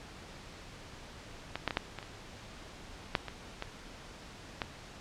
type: clicks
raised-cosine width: 0.3 ms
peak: -18 / -13 / -17 / -12 / -23 / -28 / -10 / -23 / -20 / -16 dBFS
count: 10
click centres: 1.556 / 1.677 / 1.708 / 1.771 / 1.987 / 2.028 / 3.152 / 3.283 / 3.624 / 4.618 s
effects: pink hiss -49 dBFS RMS until 5 s + low-pass 6000 Hz 12 dB/octave